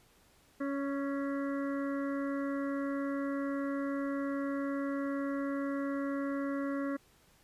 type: harmonic tone with a mistuned harmonic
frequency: 278.6 Hz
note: C#4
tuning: 9 cents sharp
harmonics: 1 / 2 / 4 / 5 / 6 / 7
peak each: -33 / -39 / -45 / -47 / -49 / -50 dBFS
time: 0.6-6.97 s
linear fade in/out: 10 ms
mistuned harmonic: 5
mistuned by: -22 cents
effects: pink hiss -65 dBFS RMS until 7.43 s + resampled to 32000 Hz